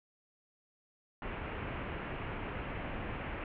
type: low-pass noise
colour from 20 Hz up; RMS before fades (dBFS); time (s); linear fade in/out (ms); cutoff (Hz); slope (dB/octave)
pink; -40; 1.22-3.44; 2; 2800; 48
effects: none